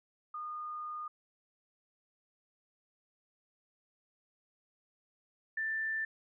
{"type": "tone pair in turn", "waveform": "sine", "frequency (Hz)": [1223, 1773.2], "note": ["D#6", "A6"], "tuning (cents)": [-30, 13], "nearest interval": "tritone", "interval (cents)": 643, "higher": "second", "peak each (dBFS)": [-38, -32], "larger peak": "second", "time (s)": [[0.34, 1.08], [5.57, 6.05]], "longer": "first", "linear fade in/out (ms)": 5, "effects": []}